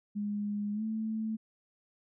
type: tone with pitch glide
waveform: sine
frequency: 206.3 to 219.8 Hz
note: G#3 to A3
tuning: -11 to -2 cents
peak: -31 dBFS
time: 0.15-1.37 s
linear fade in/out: 20 ms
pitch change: +109 cents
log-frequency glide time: 0.73-0.83 s
effects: none